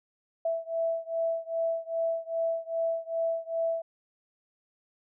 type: beating tone pair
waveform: sine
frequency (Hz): 659.3 / 661.8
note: E5 / E5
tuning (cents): 0 / +7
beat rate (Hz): 2.5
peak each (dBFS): -30 / -31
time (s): 0.45-3.82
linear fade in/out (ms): 5
effects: none